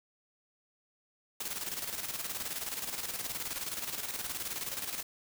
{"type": "noise with tremolo", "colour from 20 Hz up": "white", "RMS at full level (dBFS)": -36, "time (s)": [1.4, 5.03], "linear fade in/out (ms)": 5, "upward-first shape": "square", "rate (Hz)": 19, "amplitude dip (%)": 55, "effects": []}